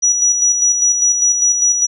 sine tone with tremolo, 5850 Hz, F#8, 21 cents flat, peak -9 dBFS, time 0.02-1.87 s, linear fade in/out 20 ms, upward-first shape square, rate 5 Hz, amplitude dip 45%, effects none

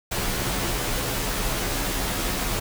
pink noise with comb filter, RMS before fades -26 dBFS, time 0.11-2.6 s, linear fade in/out 10 ms, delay 13 ms, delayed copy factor -0.8, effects none

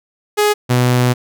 sawtooth tone pair in turn, 417.8 / 124.21 Hz, G#4 / B2, +10 / +10 cents, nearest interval octave + major sixth, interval 2100 cents, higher first, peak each -7 dBFS, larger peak neither, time 0.37-0.54 / 0.69-1.14 s, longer second, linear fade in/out 20 ms, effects none

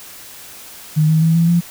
sine tone with pitch steps, 154.2 / 158.44 / 162.8 / 167.28 / 171.89 Hz, D#3 / D#3 / E3 / E3 / F3, -15 / +32 / -21 / +26 / -27 cents, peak -10 dBFS, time 0.96-1.61 s, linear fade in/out 20 ms, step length 130 ms, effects white hiss -37 dBFS RMS until 1.7 s

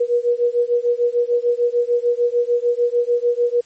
sine beating tone pair, 477.6 / 484.3 Hz, A#4 / B4, +42 / -34 cents, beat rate 6.7 Hz, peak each -18 dBFS, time 0-3.61 s, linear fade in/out 10 ms, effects white hiss -54 dBFS RMS until 3.65 s + MP3 32 kbps

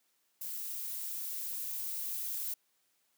violet noise with level ramp, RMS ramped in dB -40 to -37 dBFS, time 0.41-2.54 s, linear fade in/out 5 ms, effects white hiss -75 dBFS RMS until 3.17 s + high-pass 150 Hz 12 dB/octave

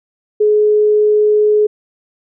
sine tone, 422.4 Hz, G#4, 29 cents sharp, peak -8 dBFS, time 0.4-1.67 s, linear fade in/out 10 ms, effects none

